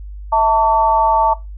sine tone with amplitude modulation, 894 Hz, A5, 27 cents sharp, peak -6 dBFS, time 0.32-1.34 s, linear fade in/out 10 ms, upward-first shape sine, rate 245 Hz, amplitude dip 90%, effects noise-tail reverb RT60 0.2 s tail -17 dB re dry + added 50 Hz sine -28 dBFS peak until 1.57 s

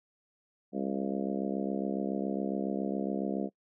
harmonic tone with a mistuned harmonic, 67.2 Hz, C2, 47 cents sharp, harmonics 3 / 4 / 5 / 6 / 7 / 8 / 9 / 10, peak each -34 / -36 / -38 / -40 / -41 / -42 / -43 / -44 dBFS, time 0.72-3.5 s, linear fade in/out 50 ms, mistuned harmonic 10, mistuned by +36 cents, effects noise-tail reverb RT60 0.1 s tail -24 dB re dry

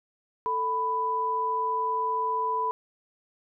sine tone pair together, 442.5 / 993.4 Hz, A4 / B5, +10 / +10 cents, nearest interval octave + major second, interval 1400 cents, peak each -33 / -25 dBFS, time 0.46-2.71 s, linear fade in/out 0 ms, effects none

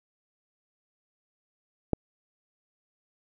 click, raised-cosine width 2 ms, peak -10 dBFS, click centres 1.933 s, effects none

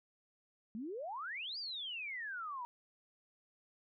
sine exponential two-way sweep, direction up then down, 205.5 to 4937 to 938 Hz, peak -40 dBFS, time 0.75-2.65 s, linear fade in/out 0 ms, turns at 1.58 s, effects none

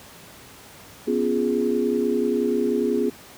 sine chord, C# dominant seventh, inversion third, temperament equal, 246.9 / 277.2 / 349.2 / 415.3 Hz, B3 / C#4 / E#4 / G#4, 0 / 0 / 0 / 0 cents, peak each -24 / -28 / -26 / -23 dBFS, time 1.07-3.1 s, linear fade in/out 10 ms, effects pink hiss -45 dBFS RMS until 3.37 s + high-pass 80 Hz 12 dB/octave

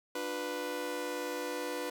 sawtooth chord, B diminished, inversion first, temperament just, 296.3 / 355.6 / 493.9 Hz, D4 / F4 / B4, +15 / +31 / 0 cents, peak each -37 / -38 / -33 dBFS, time 0.15-1.9 s, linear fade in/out 5 ms, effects none

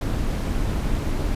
brown noise with amplitude modulation, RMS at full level -21 dBFS, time 0.01-1.35 s, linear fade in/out 5 ms, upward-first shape sine, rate 251 Hz, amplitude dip 50%, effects resampled to 32000 Hz

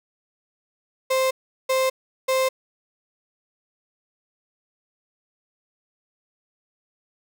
35% pulse tone bursts, 523.3 Hz, C5, in tune, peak -17 dBFS, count 3, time 1.1-2.49 s, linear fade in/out 10 ms, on 210 ms, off 380 ms, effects none

